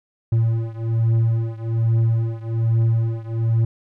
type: beating tone pair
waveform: triangle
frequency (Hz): 113.5 / 114.7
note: A#2 / A#2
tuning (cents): -46 / -28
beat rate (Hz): 1.2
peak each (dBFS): -17 / -19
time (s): 0.32-3.65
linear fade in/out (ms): 5
effects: none